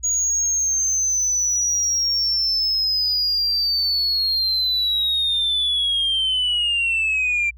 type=linear sweep; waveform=sine; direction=down; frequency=6770 to 2349 Hz; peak=-16 dBFS; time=0.03-7.51 s; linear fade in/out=20 ms; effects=tanh soft clip ceiling -15 dBFS + added 60 Hz sine -40 dBFS peak until 7.57 s